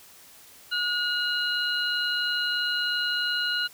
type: tone cluster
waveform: sine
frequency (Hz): 1444 / 2872 / 4001 / 4144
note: F#6 / F7 / B7 / C8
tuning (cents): -43 / +48 / +22 / -17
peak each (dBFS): -27 / -29 / -34 / -33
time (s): 0.71-3.68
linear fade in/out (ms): 20
effects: white hiss -51 dBFS RMS until 3.73 s